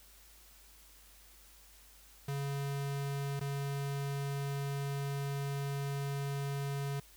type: tone with dropouts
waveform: square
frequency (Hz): 140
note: C#3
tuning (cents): +18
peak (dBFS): -35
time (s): 2.28-7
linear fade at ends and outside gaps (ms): 5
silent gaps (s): 3.396-3.41
effects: added 50 Hz sine -61 dBFS peak until 7.16 s + white hiss -60 dBFS RMS until 7.16 s